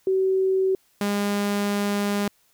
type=tone pair in turn; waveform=sine / sawtooth; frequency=380 / 203.4 Hz; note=F#4 / G#3; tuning=+46 / -36 cents; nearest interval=major seventh; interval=1082 cents; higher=first; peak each=-18 dBFS; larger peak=neither; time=0.07-0.75 / 1.01-2.28 s; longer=second; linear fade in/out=2 ms; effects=white hiss -63 dBFS RMS until 2.53 s